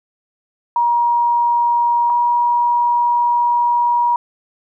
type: tone pair in turn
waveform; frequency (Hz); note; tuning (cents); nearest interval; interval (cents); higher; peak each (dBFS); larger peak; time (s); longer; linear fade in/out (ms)
sine; 950 / 957.2; A#5 / A#5; +33 / +46; unison; 13; second; -12; neither; 0.76-2.1 / 2.1-4.16; second; 2
effects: none